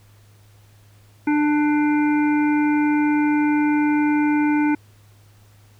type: harmonic tone with a mistuned harmonic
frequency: 298 Hz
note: D4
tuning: 25 cents sharp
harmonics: 1 / 3 / 5 / 7 / 8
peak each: -16 / -26 / -30 / -33 / -34 dBFS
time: 1.27-4.75 s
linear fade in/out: 5 ms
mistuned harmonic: 3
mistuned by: -17 cents
effects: added 103 Hz sine -49 dBFS peak until 5.79 s + pink hiss -57 dBFS RMS until 5.79 s